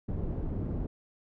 pink low-pass noise, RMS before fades -33 dBFS, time 0.08-0.87 s, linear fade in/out 10 ms, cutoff 330 Hz, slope 12 dB/octave, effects none

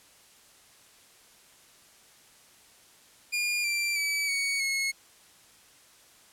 sawtooth tone with pitch steps, 2420 / 2357 / 2295 / 2235 / 2176 Hz, D#7 / D7 / D7 / C#7 / C#7, -49 / +6 / -40 / +14 / -33 cents, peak -23 dBFS, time 3.32-4.92 s, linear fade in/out 20 ms, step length 320 ms, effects white hiss -57 dBFS RMS until 6.32 s + low-pass 11000 Hz 12 dB/octave

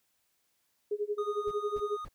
sine tone with tremolo, 415.3 Hz, G#4, in tune, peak -27 dBFS, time 0.91-1.97 s, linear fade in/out 5 ms, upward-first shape sine, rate 11 Hz, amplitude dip 95%
triangle tone, 1236 Hz, D#6, 12 cents flat, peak -35 dBFS, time 1.18-2.05 s, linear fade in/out 5 ms
brown noise bursts, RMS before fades -45 dBFS, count 3, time 1.47-2.088 s, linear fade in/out 10 ms, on 46 ms, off 240 ms
effects white hiss -75 dBFS RMS until 2.14 s

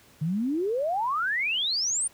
sine exponential sweep, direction up, 146.83 to 9397 Hz, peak -24 dBFS, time 0.21-2.08 s, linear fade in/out 10 ms, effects pink hiss -56 dBFS RMS until 2.13 s + high-pass 60 Hz 12 dB/octave

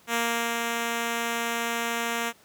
5% pulse tone with ADSR envelope, 233.1 Hz, A#3, in tune, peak -12 dBFS, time 0.07-2.33 s, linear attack 66 ms, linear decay 400 ms, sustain -3 dB, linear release 49 ms, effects pink hiss -57 dBFS RMS until 2.44 s + high-pass 150 Hz 12 dB/octave

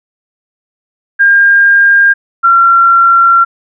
sine tone pair in turn, 1608 / 1367.5 Hz, G6 / F6, +44 / -37 cents, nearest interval minor third, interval 281 cents, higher first, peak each -3 dBFS, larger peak neither, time 1.19-2.14 / 2.43-3.45 s, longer second, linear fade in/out 20 ms, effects none

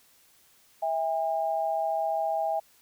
sine tone pair together, 652.4 / 807 Hz, E5 / G#5, -18 / -50 cents, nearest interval major third, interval 368 cents, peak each -28 dBFS, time 0.82-2.6 s, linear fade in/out 10 ms, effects white hiss -61 dBFS RMS until 2.81 s

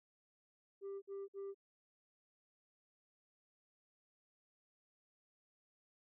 sine tone bursts, 394.7 Hz, G4, 12 cents sharp, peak -40 dBFS, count 3, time 0.81-1.546 s, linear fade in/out 50 ms, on 210 ms, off 53 ms, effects tanh soft clip ceiling -42 dBFS

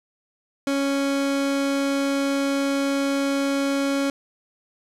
30% pulse tone, 277.2 Hz, C#4, in tune, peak -18 dBFS, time 0.67-4.1 s, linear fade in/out 2 ms, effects low-pass 10000 Hz 12 dB/octave + 9-bit

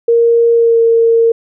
sine tone with pitch glide, 466.2 to 459 Hz, A#4 to A#4, 0 to -27 cents, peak -6 dBFS, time 0.08-1.32 s, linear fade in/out 5 ms, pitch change -27 cents, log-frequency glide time 0.53-0.8 s, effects none

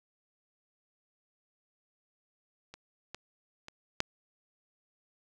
clicks, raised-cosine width 0.2 ms, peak -29 / -23 / -27 / -10 dBFS, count 4, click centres 2.74 / 3.146 / 3.684 / 4.004 s, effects none

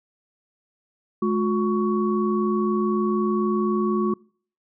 sine tone cluster, 212.9 / 359.7 / 1119 Hz, G#3 / F#4 / C#6, +43 / -49 / +16 cents, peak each -22 / -23 / -28 dBFS, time 1.22-4.14 s, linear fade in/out 5 ms, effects noise-tail reverb RT60 0.5 s tail -26 dB re dry

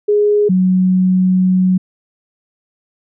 sine tone pair in turn, 415.3 / 185 Hz, G#4 / F#3, 0 / 0 cents, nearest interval octave + major second, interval 1400 cents, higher first, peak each -9 dBFS, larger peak neither, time 0.08-0.49 / 0.49-1.78 s, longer second, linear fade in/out 10 ms, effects none

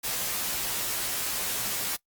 white noise with comb filter, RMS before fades -30 dBFS, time 0.03-1.97 s, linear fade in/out 20 ms, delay 13 ms, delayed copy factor -0.8, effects noise-tail reverb RT60 0.1 s tail -22 dB re dry + Opus 48 kbps

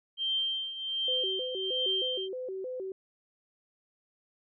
sine tone with tremolo, 3148 Hz, G7, 7 cents sharp, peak -26 dBFS, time 0.17-2.29 s, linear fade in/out 50 ms, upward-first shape triangle, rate 1.3 Hz, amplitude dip 75%
sine tone with vibrato, 440 Hz, A4, in tune, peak -34 dBFS, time 1.08-2.92 s, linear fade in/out 2 ms, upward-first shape square, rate 3.2 Hz, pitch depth 250 cents each way
effects none

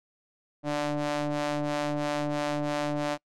sawtooth ring-modulated tone, 146.83 Hz, D3, in tune, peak -20 dBFS, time 0.63-3.18 s, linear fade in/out 50 ms, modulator 442 Hz, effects noise-tail reverb RT60 0.1 s tail -25 dB re dry + low-pass 7000 Hz 12 dB/octave

